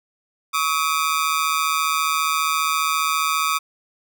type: ring-modulated tone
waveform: sawtooth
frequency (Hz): 1200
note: D6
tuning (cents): +37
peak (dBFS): -12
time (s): 0.53-3.59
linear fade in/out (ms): 20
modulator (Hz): 77.4
effects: none